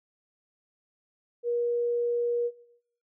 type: tone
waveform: sine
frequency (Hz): 477.1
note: A#4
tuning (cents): +40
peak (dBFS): -25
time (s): 1.43-2.51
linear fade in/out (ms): 50
effects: noise-tail reverb RT60 0.7 s tail -19 dB re dry